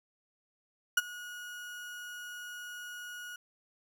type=tone with ADSR envelope; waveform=35% pulse; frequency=1451 Hz; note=F#6; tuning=34 cents flat; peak=-19 dBFS; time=0.97-3.36 s; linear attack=6 ms; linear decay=29 ms; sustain=-21 dB; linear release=3 ms; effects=none